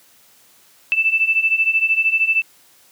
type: beating tone pair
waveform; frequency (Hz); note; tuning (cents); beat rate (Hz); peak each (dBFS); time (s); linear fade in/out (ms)
sine; 2637 / 2650; E7 / E7; 0 / +9; 13; -19 / -16; 0.92-2.42; 0
effects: white hiss -52 dBFS RMS until 2.91 s + high-pass 100 Hz 12 dB/octave